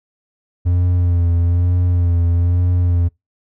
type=tone with vibrato; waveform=triangle; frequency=87.31 Hz; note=F2; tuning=in tune; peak=-10 dBFS; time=0.65-3.09 s; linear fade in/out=20 ms; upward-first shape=sine; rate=1.1 Hz; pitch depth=36 cents each way; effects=noise-tail reverb RT60 0.2 s tail -26 dB re dry